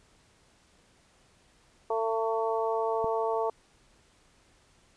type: harmonic tone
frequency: 224.4 Hz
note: A3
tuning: 34 cents sharp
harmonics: 2 / 3 / 4 / 5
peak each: -29 / -32 / -32 / -36 dBFS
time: 1.9-3.5 s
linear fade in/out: 5 ms
type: click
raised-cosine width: 3 ms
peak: -26 dBFS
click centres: 3.044 s
effects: pink hiss -63 dBFS RMS until 4.96 s + resampled to 22050 Hz